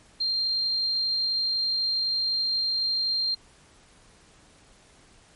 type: tone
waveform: sine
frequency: 4184 Hz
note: C8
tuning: 1 cent flat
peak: -23 dBFS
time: 0.2-3.35 s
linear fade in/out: 10 ms
effects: pink hiss -56 dBFS RMS until 5.35 s + MP3 48 kbps